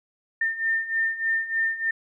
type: beating tone pair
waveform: sine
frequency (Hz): 1805 / 1808.3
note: A6 / A6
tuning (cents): +44 / +47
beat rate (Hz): 3.3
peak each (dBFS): -28 / -24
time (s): 0.41-1.91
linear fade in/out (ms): 5
effects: none